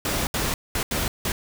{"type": "noise bursts at uneven times", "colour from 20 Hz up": "pink", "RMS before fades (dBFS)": -25, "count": 5, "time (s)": [[0.05, 0.27], [0.34, 0.54], [0.75, 0.83], [0.91, 1.08], [1.25, 1.32]], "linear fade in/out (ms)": 2, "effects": []}